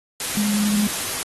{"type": "tone in noise", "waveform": "sine", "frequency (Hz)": 207.7, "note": "G#3", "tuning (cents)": 0, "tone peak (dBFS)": -18, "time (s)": [0.37, 0.87], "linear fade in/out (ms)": 2, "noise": "white", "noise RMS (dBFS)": -26, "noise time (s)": [0.2, 1.23], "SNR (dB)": 5, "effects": ["AAC 32 kbps"]}